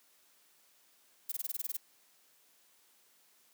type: noise bursts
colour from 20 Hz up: violet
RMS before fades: -36 dBFS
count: 10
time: 1.29-1.769 s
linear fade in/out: 5 ms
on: 29 ms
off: 21 ms
effects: white hiss -67 dBFS RMS until 3.53 s + high-pass 200 Hz 12 dB/octave